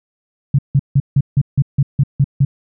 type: tone bursts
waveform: sine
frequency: 138.59 Hz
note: C#3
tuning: in tune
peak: -8 dBFS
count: 10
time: 0.54-2.45 s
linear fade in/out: 5 ms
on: 47 ms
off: 160 ms
effects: none